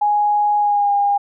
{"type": "tone with pitch glide", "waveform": "sine", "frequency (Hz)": [830.6, 809.8], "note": ["G#5", "G#5"], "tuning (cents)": [0, -44], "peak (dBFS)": -13, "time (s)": [0.01, 1.18], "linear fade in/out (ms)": 10, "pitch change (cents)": -44, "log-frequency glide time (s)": [0.58, 0.92], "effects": []}